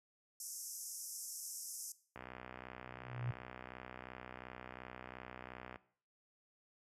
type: band-pass noise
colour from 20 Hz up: pink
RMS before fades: -47 dBFS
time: 0.4-1.92 s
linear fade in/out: 2 ms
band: 5300 to 13000 Hz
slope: 96 dB/octave
type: click train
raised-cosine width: 0.5 ms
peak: -32 dBFS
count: 227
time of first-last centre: 2.16-5.759 s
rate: 62.8 Hz
type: tone with exponential growth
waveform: sine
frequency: 121.6 Hz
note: B2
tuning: 26 cents flat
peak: -33 dBFS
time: 2.8-3.31 s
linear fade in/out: 5 ms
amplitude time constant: 110 ms
effects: noise-tail reverb RT60 0.5 s tail -18 dB re dry + high-pass 60 Hz 12 dB/octave